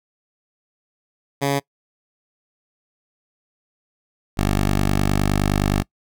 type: tone pair in turn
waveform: 10% pulse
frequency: 140 / 49.68 Hz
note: C#3 / G1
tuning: +18 / +24 cents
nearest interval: octave + tritone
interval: 1794 cents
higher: first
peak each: -10 / -9 dBFS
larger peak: second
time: 1.41-1.6 / 4.37-5.83 s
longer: second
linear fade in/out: 20 ms
effects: noise-tail reverb RT60 0.1 s tail -23 dB re dry